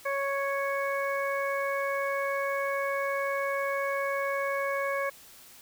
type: harmonic tone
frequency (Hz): 554.4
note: C#5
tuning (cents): 0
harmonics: 1 / 2 / 3 / 4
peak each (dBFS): -30 / -33 / -35 / -36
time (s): 0.05-5.1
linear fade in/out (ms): 10
effects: white hiss -52 dBFS RMS until 5.61 s